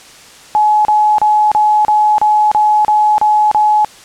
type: tone bursts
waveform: sine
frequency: 848 Hz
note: G#5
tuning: 36 cents sharp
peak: -7 dBFS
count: 10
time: 0.55-3.847 s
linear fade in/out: 0 ms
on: 300 ms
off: 33 ms
effects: white hiss -38 dBFS RMS until 4.04 s + low-pass 8000 Hz 12 dB/octave